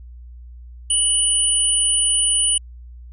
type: tone pair together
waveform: sine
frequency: 2960 / 9438 Hz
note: F#7 / D9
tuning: 0 / +7 cents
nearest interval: octave + minor sixth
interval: 2007 cents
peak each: -21 / -16 dBFS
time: 0.9-2.58 s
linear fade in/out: 5 ms
effects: added 60 Hz sine -36 dBFS peak until 3.12 s